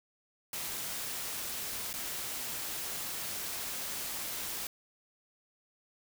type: noise with dropouts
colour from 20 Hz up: white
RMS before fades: -38 dBFS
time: 0.53-4.67 s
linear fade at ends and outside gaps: 2 ms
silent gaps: 1.93-1.938 s
effects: none